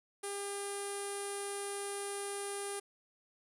sawtooth tone with low-pass filter, 401.3 Hz, G4, 41 cents sharp, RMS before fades -40 dBFS, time 0.23-2.8 s, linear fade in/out 10 ms, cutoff 9700 Hz, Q 9.8, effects 11-bit

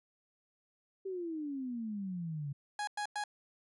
sine exponential sweep, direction down, 392 to 137.5 Hz, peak -36 dBFS, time 1.05-2.53 s, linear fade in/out 10 ms
30% pulse tone bursts, 830.6 Hz, G#5, in tune, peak -32 dBFS, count 3, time 2.79-3.239 s, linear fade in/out 2 ms, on 83 ms, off 100 ms
effects resampled to 24000 Hz

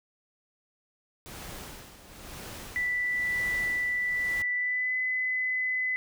pink noise with tremolo, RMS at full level -41 dBFS, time 1.26-4.42 s, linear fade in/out 0 ms, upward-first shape sine, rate 1 Hz, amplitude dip 70%
sine tone with pitch glide, 1975.5 to 2016 Hz, B6 to B6, 0 to +35 cents, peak -26 dBFS, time 2.76-5.96 s, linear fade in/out 0 ms, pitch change +35 cents, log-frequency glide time 4.54-4.96 s
effects none

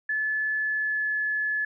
sine tone with pitch glide, 1728 to 1716.1 Hz, A6 to A6, -32 to -44 cents, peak -24 dBFS, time 0.09-1.65 s, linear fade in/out 5 ms, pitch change -12 cents, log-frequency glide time 0.54-1.18 s, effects none

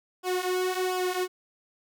sawtooth tone with flanger, 367.3 Hz, F#4, 13 cents flat, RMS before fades -28 dBFS, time 0.23-1.28 s, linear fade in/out 50 ms, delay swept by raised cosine 0.48 to 4.38 ms, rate 1.4 Hz, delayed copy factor -0.75, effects none

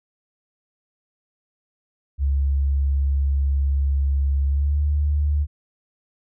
sine tone with pitch glide, 69.3 to 73.42 Hz, C#2 to D2, 0 to 0 cents, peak -17 dBFS, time 2.18-5.47 s, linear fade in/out 50 ms, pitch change +100 cents, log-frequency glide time 4.47-4.81 s, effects none

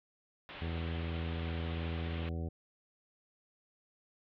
white low-pass noise, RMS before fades -48 dBFS, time 0.49-2.29 s, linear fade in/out 0 ms, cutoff 3500 Hz, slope 48 dB/octave
harmonic tone, 82.7 Hz, E2, 6 cents sharp, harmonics 1 / 2 / 3 / 4 / 5 / 6 / 7 / 9, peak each -36 / -42 / -46 / -48 / -50 / -52 / -53 / -55 dBFS, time 0.61-2.49 s, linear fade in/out 10 ms
effects none

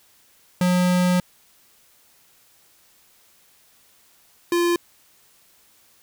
square tone pair in turn, 180 / 345.7 Hz, F#3 / F4, -47 / -18 cents, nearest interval major seventh, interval 1129 cents, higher second, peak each -17 / -18 dBFS, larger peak first, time 0.61-1.2 / 4.52-4.76 s, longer first, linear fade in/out 2 ms, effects white hiss -57 dBFS RMS until 6.02 s

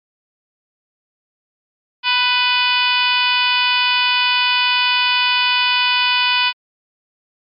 harmonic tone with a mistuned harmonic, 496.7 Hz, B4, 10 cents sharp, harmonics 2 / 3 / 4 / 5 / 6 / 7 / 8 / 9 / 10, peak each -20 / -23 / -27 / -18 / -19 / -23 / -30 / -25 / -29 dBFS, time 2.03-6.53 s, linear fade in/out 50 ms, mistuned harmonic 2, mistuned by -16 cents, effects MP3 48 kbps

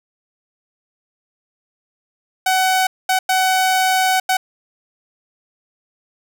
sawtooth tone bursts at uneven times, 751 Hz, F#5, 26 cents sharp, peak -10 dBFS, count 4, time 2.46-2.87 / 3.09-3.19 / 3.29-4.2 / 4.29-4.37 s, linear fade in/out 5 ms, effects none

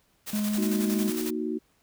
white noise with tremolo, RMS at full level -35 dBFS, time 0.26-1.31 s, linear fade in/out 20 ms, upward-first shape square, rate 11 Hz, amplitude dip 45%
triangle tone with vibrato, 209.8 Hz, G#3, 18 cents sharp, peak -23 dBFS, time 0.33-1.1 s, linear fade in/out 5 ms, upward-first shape sine, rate 6.4 Hz, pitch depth 8 cents each way
sine chord, D# minor, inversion second, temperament equal, 233.1 / 311.1 / 370 Hz, A#3 / D#4 / F#4, 0 / 0 / 0 cents, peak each -32 / -31 / -32 dBFS, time 0.57-1.59 s, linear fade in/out 20 ms
effects pink hiss -67 dBFS RMS until 1.82 s

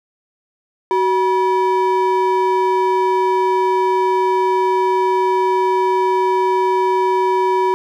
triangle ring-modulated tone, 671 Hz, E5, 31 cents sharp, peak -8 dBFS, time 0.91-7.74 s, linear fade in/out 0 ms, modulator 296 Hz, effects none

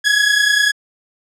sawtooth tone pair together, 1661.2 / 1691.2 Hz, G#6 / G#6, 0 / +31 cents, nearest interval unison, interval 31 cents, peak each -11 dBFS, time 0.04-0.72 s, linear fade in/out 20 ms, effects low-pass 8000 Hz 12 dB/octave

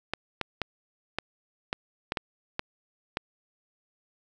clicks, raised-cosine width 0.3 ms, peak -12 dBFS, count 9, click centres 0.136 / 0.413 / 0.617 / 1.186 / 1.729 / 2.121 / 2.172 / 2.594 / 3.171 s, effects none

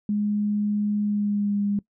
sine tone with pitch glide, 207.7 to 203 Hz, G#3 to G#3, 0 to -39 cents, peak -21 dBFS, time 0.09-1.79 s, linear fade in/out 2 ms, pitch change -39 cents, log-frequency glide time 1.02-1.6 s, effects noise-tail reverb RT60 0.1 s tail -21 dB re dry

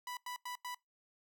sawtooth tone bursts, 987.8 Hz, B5, in tune, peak -37 dBFS, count 4, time 0.07-0.746 s, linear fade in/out 2 ms, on 100 ms, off 92 ms, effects noise-tail reverb RT60 0.2 s tail -24 dB re dry

